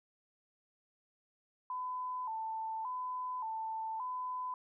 sine tone with vibrato, 945 Hz, A#5, 23 cents sharp, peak -36 dBFS, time 1.7-4.54 s, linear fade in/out 2 ms, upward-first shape square, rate 0.87 Hz, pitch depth 110 cents each way, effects none

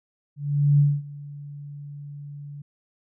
sine tone with ADSR envelope, 144.2 Hz, D3, 31 cents flat, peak -13 dBFS, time 0.36-2.62 s, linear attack 430 ms, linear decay 230 ms, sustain -22 dB, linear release 6 ms, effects none

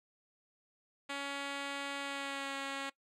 5% pulse tone with pitch glide, 280 to 274.7 Hz, C#4 to C#4, +18 to -16 cents, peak -26 dBFS, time 1.09-2.9 s, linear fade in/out 10 ms, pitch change -34 cents, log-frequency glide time 2-2.54 s, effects noise-tail reverb RT60 0.1 s tail -21 dB re dry + low-pass 7000 Hz 12 dB/octave

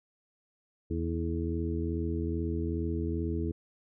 harmonic tone with a mistuned harmonic, 82.41 Hz, E2, in tune, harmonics 1 / 2 / 3 / 4 / 5, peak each -32 / -38 / -37 / -35 / -39 dBFS, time 0.9-3.52 s, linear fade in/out 10 ms, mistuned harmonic 5, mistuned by +57 cents, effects none

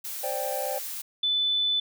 blue noise, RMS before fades -35 dBFS, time 0.04-1.02 s, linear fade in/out 10 ms
triangle chord, C suspended second, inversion none, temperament equal with one note detuned, 523.3 / 587.3 / 786.7 Hz, C5 / D5 / G5, 0 / 0 / +6 cents, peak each -31 dBFS, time 0.23-0.79 s, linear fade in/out 10 ms
sine tone, 3501 Hz, A7, 9 cents flat, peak -22 dBFS, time 1.23-1.8 s, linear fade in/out 5 ms
effects none

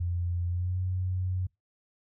sine tone with pitch glide, 87.31 to 92.02 Hz, F2 to F#2, 0 to -9 cents, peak -27 dBFS, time 0-1.47 s, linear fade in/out 10 ms, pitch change +91 cents, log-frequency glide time 0.48-0.79 s, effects noise-tail reverb RT60 0.2 s tail -25 dB re dry

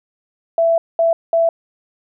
sine tone bursts at uneven times, 665 Hz, E5, 15 cents sharp, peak -11 dBFS, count 3, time 0.58-0.78 / 0.99-1.13 / 1.33-1.49 s, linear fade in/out 2 ms, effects none

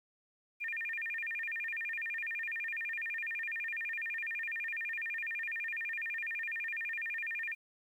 sine tone with vibrato, 2093 Hz, C7, in tune, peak -35 dBFS, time 0.6-7.55 s, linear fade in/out 20 ms, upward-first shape square, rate 12 Hz, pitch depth 240 cents each way, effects 11-bit

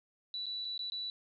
sine tone with dropouts, 3951 Hz, B7, in tune, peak -36 dBFS, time 0.34-1.1 s, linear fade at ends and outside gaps 1 ms, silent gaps 0.458-0.465 / 0.647-0.651 / 0.778-0.792 / 0.9-0.92 s, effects none

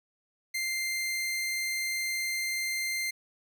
sawtooth tone, 2093 Hz, C7, in tune, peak -26 dBFS, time 0.54-3.11 s, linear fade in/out 10 ms, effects none

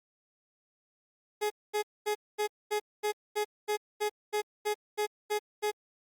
30% pulse tone bursts, 420 Hz, G#4, 19 cents sharp, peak -25 dBFS, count 14, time 1.41-5.716 s, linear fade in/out 20 ms, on 94 ms, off 230 ms, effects Opus 48 kbps

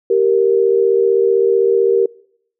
sine tone pair together, 390.5 / 466.2 Hz, G4 / A#4, -7 / 0 cents, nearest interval minor third, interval 307 cents, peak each -13 dBFS, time 0.1-2.06 s, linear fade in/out 5 ms, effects noise-tail reverb RT60 0.7 s tail -24 dB re dry

